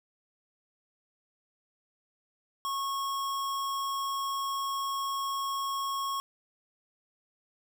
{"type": "tone", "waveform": "square", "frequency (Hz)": 1096, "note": "C#6", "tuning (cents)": -20, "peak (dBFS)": -31, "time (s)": [2.65, 6.2], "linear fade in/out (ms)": 0, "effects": []}